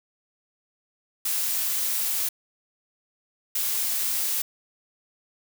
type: noise bursts at uneven times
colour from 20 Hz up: blue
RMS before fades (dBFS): -26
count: 2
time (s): 1.25-2.29 / 3.55-4.42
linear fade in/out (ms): 5
effects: none